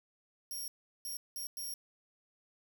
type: tone bursts at uneven times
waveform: 10% pulse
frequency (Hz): 5588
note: F8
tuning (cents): 0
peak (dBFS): -33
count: 4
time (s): 0.51-0.68 / 1.05-1.17 / 1.36-1.47 / 1.57-1.74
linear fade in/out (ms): 2
effects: 10-bit